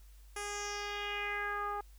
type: tone with low-pass filter sweep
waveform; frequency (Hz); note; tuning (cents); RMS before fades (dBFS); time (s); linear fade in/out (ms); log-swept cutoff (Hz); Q
10% pulse; 410.4; G#4; -21; -38; 0.36-1.81; 5; 9700 to 980; 3.1
effects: added 50 Hz sine -53 dBFS peak until 1.98 s + white hiss -67 dBFS RMS until 1.98 s